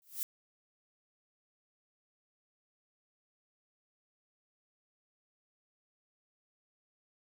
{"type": "noise with exponential growth", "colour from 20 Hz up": "violet", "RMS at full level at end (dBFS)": -32, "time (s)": [0.02, 0.23], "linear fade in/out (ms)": 0, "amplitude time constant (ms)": 44, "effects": []}